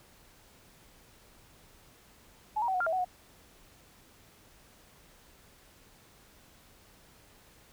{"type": "tone with pitch steps", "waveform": "sine", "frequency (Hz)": [853, 947, 759, 731, 1394, 649, 746, 728], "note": ["G#5", "A#5", "F#5", "F#5", "F6", "E5", "F#5", "F#5"], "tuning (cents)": [46, 27, 44, -21, -4, -27, 14, -28], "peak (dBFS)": -27, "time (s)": [2.56, 3.048], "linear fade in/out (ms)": 10, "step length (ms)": 61, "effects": ["pink hiss -59 dBFS RMS until 7.72 s"]}